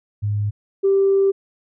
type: tone pair in turn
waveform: sine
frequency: 103.7 / 391.5 Hz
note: G#2 / G4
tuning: -2 / -2 cents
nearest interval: octave + major seventh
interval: 2300 cents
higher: second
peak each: -18 / -12 dBFS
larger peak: second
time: 0.22-0.51 / 0.83-1.32 s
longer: second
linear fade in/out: 20 ms
effects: tanh soft clip ceiling -8 dBFS